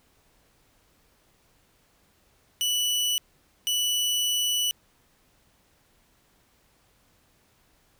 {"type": "tone bursts at uneven times", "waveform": "sawtooth", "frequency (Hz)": 2960, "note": "F#7", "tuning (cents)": 0, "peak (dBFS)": -20, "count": 2, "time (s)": [[2.61, 3.18], [3.67, 4.71]], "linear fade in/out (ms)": 0, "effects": ["pink hiss -64 dBFS RMS until 7.99 s"]}